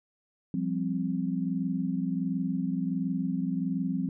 sine chord, F suspended second, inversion none, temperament equal, 174.61 / 196 / 261.6 Hz, F3 / G3 / C4, 0 / 0 / 0 cents, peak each -31 / -32 / -31 dBFS, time 0.54-4.09 s, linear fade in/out 2 ms, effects none

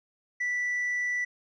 triangle tone with tanh clipping, 1968 Hz, B6, 7 cents flat, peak -27 dBFS, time 0.4-1.25 s, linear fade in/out 10 ms, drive 6 dB, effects none

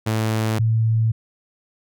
sawtooth / sine tone pair in turn, 110 / 112.12 Hz, A2 / A2, 0 / +33 cents, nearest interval unison, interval 33 cents, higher second, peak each -15 dBFS, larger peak neither, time 0.06-0.59 / 0.59-1.12 s, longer neither, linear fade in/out 10 ms, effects none

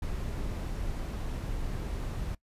brown noise, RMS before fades -34 dBFS, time 0.02-2.35 s, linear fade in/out 5 ms, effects noise-tail reverb RT60 0.1 s tail -21 dB re dry + resampled to 32000 Hz

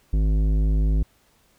triangle tone with tanh clipping, 52.2 Hz, G#1, 10 cents sharp, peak -19 dBFS, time 0.13-1.03 s, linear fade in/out 5 ms, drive 17 dB, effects pink hiss -61 dBFS RMS until 1.58 s

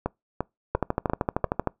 two click trains, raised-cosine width 1 ms, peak -9 / -11 dBFS, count 13 / 5, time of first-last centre 0.75-1.673 / 0.06-1.444 s, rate 13 / 2.89 Hz, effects noise-tail reverb RT60 0.2 s tail -25 dB re dry

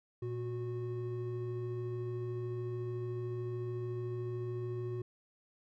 triangle tone pair together, 117.24 / 365.4 Hz, A#2 / F#4, +10 / -22 cents, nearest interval octave + minor sixth, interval 1968 cents, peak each -36 / -37 dBFS, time 0.22-5.02 s, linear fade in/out 5 ms, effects none

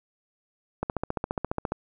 click train, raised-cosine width 1 ms, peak -13 dBFS, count 14, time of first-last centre 0.83-1.72 s, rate 14.6 Hz, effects none

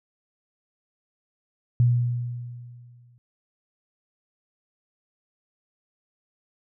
sine tone with exponential decay, 121 Hz, B2, 35 cents flat, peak -14 dBFS, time 1.8-3.18 s, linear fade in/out 0 ms, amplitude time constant 300 ms, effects none

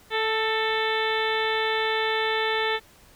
harmonic tone with a mistuned harmonic, 440 Hz, A4, in tune, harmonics 1 / 2 / 3 / 4 / 5 / 6 / 7 / 8 / 9, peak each -27 / -29 / -33 / -29 / -32 / -37 / -37 / -32 / -39 dBFS, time 0.1-2.8 s, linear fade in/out 50 ms, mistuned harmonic 4, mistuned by +19 cents, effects pink hiss -54 dBFS RMS until 3.15 s

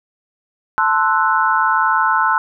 sine chord, F# half-diminished seventh, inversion first, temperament equal, 880 / 1046.5 / 1318.5 / 1480 Hz, A5 / C6 / E6 / F#6, 0 / 0 / 0 / 0 cents, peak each -18 dBFS, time 0.78-2.38 s, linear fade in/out 0 ms, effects none

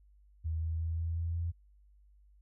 sine tone with pitch steps, 80.3 / 81.14 / 81.99 / 82.84 / 83.71 / 84.58 Hz, E2 / E2 / E2 / E2 / E2 / E2, -45 / -27 / -9 / +9 / +27 / +45 cents, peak -31 dBFS, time 0.44-1.52 s, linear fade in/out 20 ms, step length 180 ms, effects added 50 Hz sine -59 dBFS peak until 2.41 s

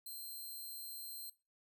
5% pulse tone, 4155 Hz, C8, 13 cents flat, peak -38 dBFS, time 0.06-1.3 s, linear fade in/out 5 ms, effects noise-tail reverb RT60 0.3 s tail -20 dB re dry

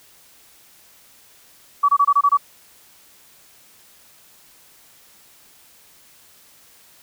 sine tone bursts, 1141 Hz, C#6, 50 cents sharp, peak -11 dBFS, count 7, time 1.83-2.373 s, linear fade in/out 10 ms, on 57 ms, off 24 ms, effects white hiss -51 dBFS RMS until 7.02 s

